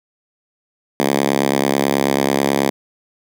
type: tone with high-pass filter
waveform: 5% pulse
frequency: 69.2 Hz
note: C#2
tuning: 2 cents flat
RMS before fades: -17 dBFS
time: 1-2.7 s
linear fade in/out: 0 ms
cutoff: 220 Hz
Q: 1.3
effects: none

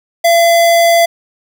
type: tone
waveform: square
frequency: 678 Hz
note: E5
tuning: 49 cents sharp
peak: -7 dBFS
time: 0.24-1.06 s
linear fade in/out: 10 ms
effects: none

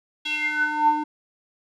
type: tone with band-pass filter sweep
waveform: square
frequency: 301.7 Hz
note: D4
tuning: 47 cents sharp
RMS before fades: -23 dBFS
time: 0.25-1.04 s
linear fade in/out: 10 ms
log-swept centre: 3200 to 640 Hz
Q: 8.6
effects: none

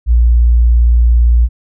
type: tone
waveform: sine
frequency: 58.8 Hz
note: A#1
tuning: 16 cents sharp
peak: -5 dBFS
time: 0.06-1.49 s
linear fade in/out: 50 ms
effects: none

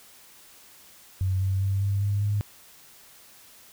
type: tone with pitch steps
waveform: sine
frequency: 94.2 / 95.9 / 97.63 / 99.4 / 101.19 / 103.02 Hz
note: F#2 / G2 / G2 / G2 / G#2 / G#2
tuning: +32 / -37 / -7 / +25 / -45 / -13 cents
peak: -22 dBFS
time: 1.21-2.41 s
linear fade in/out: 0 ms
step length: 200 ms
effects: white hiss -52 dBFS RMS until 3.72 s

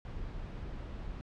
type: noise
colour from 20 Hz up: brown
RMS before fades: -41 dBFS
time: 0.05-1.21 s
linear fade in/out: 0 ms
effects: low-pass 4000 Hz 12 dB/octave

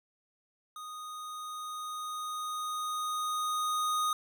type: tone with level ramp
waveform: square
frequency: 1240 Hz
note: D#6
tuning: 6 cents flat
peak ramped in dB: -42 to -28 dBFS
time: 0.76-4.13 s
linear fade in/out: 2 ms
effects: none

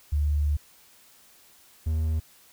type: tone pair in turn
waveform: sine / triangle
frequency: 73.6 / 79.01 Hz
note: D2 / D#2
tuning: +4 / +27 cents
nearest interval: minor second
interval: 123 cents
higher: second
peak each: -21 dBFS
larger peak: neither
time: 0.12-0.57 / 1.86-2.2 s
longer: first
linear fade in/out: 10 ms
effects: white hiss -56 dBFS RMS until 2.52 s

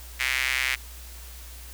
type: tone with high-pass filter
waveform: sawtooth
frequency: 130 Hz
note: C3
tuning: 11 cents flat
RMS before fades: -26 dBFS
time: 0.19-0.76 s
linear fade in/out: 20 ms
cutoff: 2100 Hz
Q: 3.7
effects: added 60 Hz sine -41 dBFS peak until 1.73 s + white hiss -46 dBFS RMS until 1.73 s

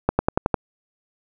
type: accelerating click train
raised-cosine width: 1 ms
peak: -3 dBFS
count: 6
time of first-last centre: 0.09-0.542 s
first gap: 100 ms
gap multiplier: 0.95
effects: none

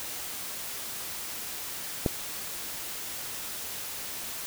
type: click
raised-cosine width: 2 ms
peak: -10 dBFS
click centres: 2.062 s
effects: white hiss -37 dBFS RMS until 4.46 s

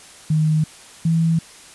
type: tone pair in turn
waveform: sine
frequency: 155.56 / 164.1 Hz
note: D#3 / E3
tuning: 0 / -8 cents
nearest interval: minor second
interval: 92 cents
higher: second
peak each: -14 dBFS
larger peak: neither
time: 0.3-0.64 / 1.05-1.39 s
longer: neither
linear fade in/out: 5 ms
effects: white hiss -43 dBFS RMS until 1.74 s + resampled to 24000 Hz

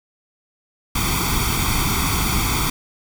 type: noise with comb filter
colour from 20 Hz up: pink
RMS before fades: -20 dBFS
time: 0.95-2.7 s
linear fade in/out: 5 ms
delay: 0.87 ms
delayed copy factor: +0.85
effects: none

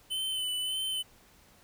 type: tone with vibrato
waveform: square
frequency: 3033 Hz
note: F#7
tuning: 42 cents sharp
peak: -31 dBFS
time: 0.1-1.03 s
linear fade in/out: 20 ms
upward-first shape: sine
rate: 1.7 Hz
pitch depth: 29 cents each way
effects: pink hiss -60 dBFS RMS until 1.63 s

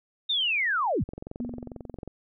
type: linear sweep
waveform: sine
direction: down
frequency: 3729 to 38.89 Hz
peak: -23 dBFS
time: 0.29-1.04 s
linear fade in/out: 10 ms
type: click train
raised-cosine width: 2 ms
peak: -24 dBFS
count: 23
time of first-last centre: 1.09-2.077 s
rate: 22.3 Hz
type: tone with exponential decay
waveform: sine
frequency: 242.1 Hz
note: B3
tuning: 34 cents flat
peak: -27 dBFS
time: 1.4-1.96 s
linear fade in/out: 0 ms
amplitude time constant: 120 ms
effects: none

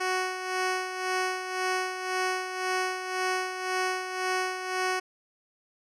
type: tone with tremolo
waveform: 10% pulse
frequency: 370.7 Hz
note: F#4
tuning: 3 cents sharp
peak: -17 dBFS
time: 0-5 s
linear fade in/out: 10 ms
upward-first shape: sine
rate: 1.9 Hz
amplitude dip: 60%
effects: low-pass 8000 Hz 12 dB/octave

